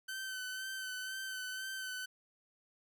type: tone with vibrato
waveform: sawtooth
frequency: 1529 Hz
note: G6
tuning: 44 cents flat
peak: -36 dBFS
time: 0.08-2.06 s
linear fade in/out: 10 ms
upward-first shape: sine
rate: 2 Hz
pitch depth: 26 cents each way
effects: none